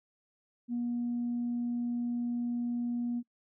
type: tone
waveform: sine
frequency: 239.9 Hz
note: A#3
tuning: 50 cents sharp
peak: -29 dBFS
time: 0.68-3.23 s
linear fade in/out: 50 ms
effects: noise-tail reverb RT60 0.1 s tail -24 dB re dry + tanh soft clip ceiling -26 dBFS